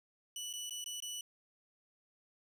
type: tone with dropouts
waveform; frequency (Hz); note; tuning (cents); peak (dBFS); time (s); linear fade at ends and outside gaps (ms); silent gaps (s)
20% pulse; 2960; F#7; 0; -35; 0.36-1.21; 2; 0.529-0.536 / 0.696-0.707 / 0.842-0.86 / 1.003-1.023
effects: none